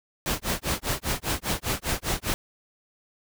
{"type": "noise with tremolo", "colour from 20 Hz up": "pink", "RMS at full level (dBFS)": -25, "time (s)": [0.26, 2.34], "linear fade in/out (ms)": 0, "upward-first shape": "sine", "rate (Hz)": 5, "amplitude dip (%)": 100, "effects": []}